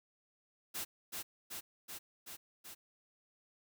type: noise with echo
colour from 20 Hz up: white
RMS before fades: -40 dBFS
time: 0.74-0.85 s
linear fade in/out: 20 ms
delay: 380 ms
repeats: 5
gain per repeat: -2 dB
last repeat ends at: 2.75 s
effects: none